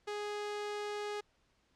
sawtooth tone, 415.3 Hz, G#4, in tune, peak -33 dBFS, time 0.07-1.21 s, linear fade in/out 10 ms, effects pink hiss -73 dBFS RMS until 1.75 s + low-pass 6000 Hz 12 dB/octave

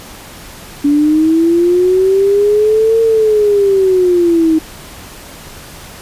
sine linear two-way sweep, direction up then down, 285 to 455.2 to 313.6 Hz, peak -7 dBFS, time 0.84-4.59 s, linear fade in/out 10 ms, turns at 3.01 s, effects pink hiss -33 dBFS RMS until 6.01 s + resampled to 32000 Hz

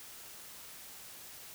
silence, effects white hiss -50 dBFS RMS until 1.54 s

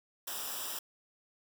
white noise with comb filter, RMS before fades -39 dBFS, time 0.27-0.79 s, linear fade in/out 5 ms, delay 0.46 ms, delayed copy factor -0.75, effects none

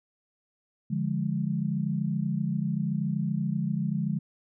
sine chord, D diminished, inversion none, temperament equal, 146.83 / 174.61 / 207.7 Hz, D3 / F3 / Ab3, 0 / 0 / 0 cents, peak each -30 dBFS, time 0.9-4.19 s, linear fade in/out 10 ms, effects none

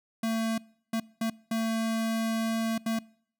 square tone bursts at uneven times, 224.9 Hz, A3, 38 cents sharp, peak -27 dBFS, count 5, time 0.23-0.58 / 0.93-1 / 1.21-1.3 / 1.51-2.78 / 2.86-2.99 s, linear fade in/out 5 ms, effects noise-tail reverb RT60 0.6 s tail -24 dB re dry

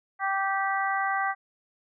harmonic tone, 390 Hz, G4, 9 cents flat, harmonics 2 / 3 / 4 / 5, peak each -28 / -30 / -31 / -32 dBFS, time 0.19-1.35 s, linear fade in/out 50 ms, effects none

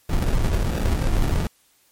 brown noise with sample-and-hold, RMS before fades -20 dBFS, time 0.09-1.47 s, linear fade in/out 5 ms, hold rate 1050 Hz, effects white hiss -60 dBFS RMS until 1.91 s + MP3 64 kbps

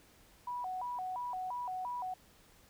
sine tone with vibrato, 852 Hz, G#5, 44 cents sharp, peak -36 dBFS, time 0.47-2.14 s, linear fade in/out 5 ms, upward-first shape square, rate 2.9 Hz, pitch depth 240 cents each way, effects pink hiss -63 dBFS RMS until 2.69 s

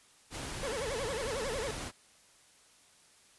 pink noise, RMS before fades -40 dBFS, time 0.3-1.92 s, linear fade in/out 50 ms
40% pulse tone with vibrato, 493.9 Hz, B4, in tune, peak -34 dBFS, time 0.63-1.71 s, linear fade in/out 2 ms, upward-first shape sine, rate 11 Hz, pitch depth 250 cents each way
effects white hiss -62 dBFS RMS until 3.38 s + resampled to 24000 Hz

